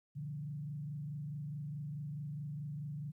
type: tone with frequency modulation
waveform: sine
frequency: 146.83 Hz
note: D3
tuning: in tune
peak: -39 dBFS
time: 0.15-3.12 s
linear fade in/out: 20 ms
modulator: 24.7 Hz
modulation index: 0.67
effects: 13-bit